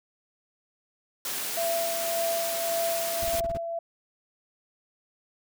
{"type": "high-pass noise", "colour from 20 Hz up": "white", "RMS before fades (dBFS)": -32, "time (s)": [1.25, 3.4], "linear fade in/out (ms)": 2, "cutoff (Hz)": 190, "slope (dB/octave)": 12}
{"type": "tone with tremolo", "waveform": "sine", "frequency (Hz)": 672, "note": "E5", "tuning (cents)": 33, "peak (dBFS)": -25, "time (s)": [1.57, 3.79], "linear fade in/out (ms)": 5, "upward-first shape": "sine", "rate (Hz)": 1.8, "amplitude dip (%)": 45}
{"type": "noise bursts", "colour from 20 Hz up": "brown", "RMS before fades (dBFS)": -35, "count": 7, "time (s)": [3.22, 3.575], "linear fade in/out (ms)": 5, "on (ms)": 31, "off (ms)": 23}
{"effects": []}